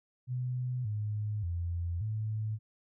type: tone with pitch steps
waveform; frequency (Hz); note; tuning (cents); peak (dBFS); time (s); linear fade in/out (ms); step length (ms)
sine; 125.5 / 105.6 / 86 / 108.4; B2 / G#2 / F2 / A2; +28 / +29 / -26 / -25; -31; 0.27-2.59; 50; 580
effects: none